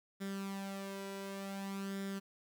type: tone with flanger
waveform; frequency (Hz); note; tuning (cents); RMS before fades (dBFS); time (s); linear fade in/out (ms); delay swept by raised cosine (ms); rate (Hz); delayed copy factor
sawtooth; 196; G3; 0; -42; 0.2-2.2; 20; 0.56 to 2.06; 0.55; +0.6
effects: 11-bit